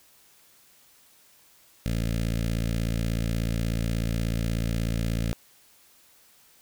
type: tone with notch filter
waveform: 15% pulse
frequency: 56.5 Hz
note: A1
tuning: 47 cents sharp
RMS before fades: -27 dBFS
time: 1.86-5.33 s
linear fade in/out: 0 ms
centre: 970 Hz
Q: 0.7
effects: white hiss -58 dBFS RMS until 6.61 s